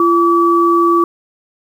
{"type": "tone pair together", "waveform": "sine", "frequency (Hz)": [341.3, 1148], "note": ["F4", "D6"], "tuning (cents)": [-40, -40], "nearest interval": "octave + major sixth", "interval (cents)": 2100, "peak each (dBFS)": [-11, -11], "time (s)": [0, 1.04], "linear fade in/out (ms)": 2, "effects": ["7-bit"]}